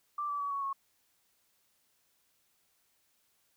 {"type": "tone with pitch steps", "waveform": "sine", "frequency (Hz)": [1176, 1155.8, 1135.9, 1116.4, 1097.2], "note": ["D6", "D6", "C#6", "C#6", "C#6"], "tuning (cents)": [2, -28, 42, 12, -18], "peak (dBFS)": -32, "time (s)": [0.18, 0.73], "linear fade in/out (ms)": 5, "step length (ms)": 110, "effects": ["white hiss -73 dBFS RMS until 3.56 s"]}